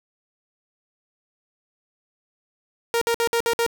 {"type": "tone bursts", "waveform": "sawtooth", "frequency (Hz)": 466.2, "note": "A#4", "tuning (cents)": 0, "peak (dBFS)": -15, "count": 6, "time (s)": [2.94, 3.664], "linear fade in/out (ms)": 0, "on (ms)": 74, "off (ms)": 56, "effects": []}